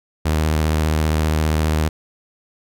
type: tone with vibrato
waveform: sawtooth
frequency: 77.78 Hz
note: D#2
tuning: in tune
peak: -12 dBFS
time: 0.25-1.89 s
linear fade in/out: 10 ms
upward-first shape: sine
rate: 15 Hz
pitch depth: 35 cents each way
effects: none